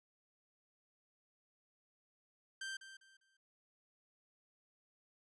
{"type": "tone with echo", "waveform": "sawtooth", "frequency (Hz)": 1568, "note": "G6", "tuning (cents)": 0, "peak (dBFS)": -38, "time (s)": [2.61, 2.77], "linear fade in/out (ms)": 5, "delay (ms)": 200, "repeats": 3, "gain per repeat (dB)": -11, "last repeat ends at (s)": 3.37, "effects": ["resampled to 22050 Hz"]}